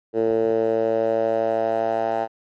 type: tone with band-pass filter sweep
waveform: 10% pulse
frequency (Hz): 112.5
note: A2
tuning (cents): +39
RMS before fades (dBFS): -21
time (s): 0.13-2.28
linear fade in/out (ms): 50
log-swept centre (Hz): 420 to 780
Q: 3.6
effects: MP3 48 kbps